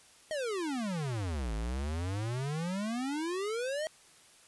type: exponential two-way sweep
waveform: square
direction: down then up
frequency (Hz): 643 to 51.91 to 643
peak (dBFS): -33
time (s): 0.31-3.87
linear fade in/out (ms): 0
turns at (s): 1.54
effects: white hiss -59 dBFS RMS until 4.47 s + resampled to 24000 Hz